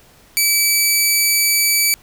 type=tone; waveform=10% pulse; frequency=2300 Hz; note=D7; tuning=37 cents flat; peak=-4 dBFS; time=0.37-1.94 s; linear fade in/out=0 ms; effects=pink hiss -49 dBFS RMS until 2.02 s